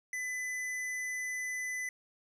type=tone; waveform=square; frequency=2005 Hz; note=B6; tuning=26 cents sharp; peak=-35 dBFS; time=0.13-1.89 s; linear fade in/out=2 ms; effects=low-pass 11000 Hz 12 dB/octave + 11-bit